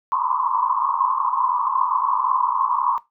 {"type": "band-pass noise", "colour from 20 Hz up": "white", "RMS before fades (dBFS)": -21, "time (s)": [0.12, 2.98], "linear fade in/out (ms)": 0, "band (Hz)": [950, 1100], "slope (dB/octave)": 96, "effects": ["noise-tail reverb RT60 0.2 s tail -18 dB re dry"]}